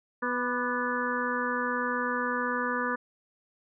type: harmonic tone with a mistuned harmonic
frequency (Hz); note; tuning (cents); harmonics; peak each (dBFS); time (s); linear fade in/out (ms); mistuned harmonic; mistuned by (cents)
246.9; B3; 0; 1 / 2 / 4 / 5 / 6 / 7; -34 / -34 / -34 / -34 / -34 / -34; 0.22-2.96; 10; 5; -49
effects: none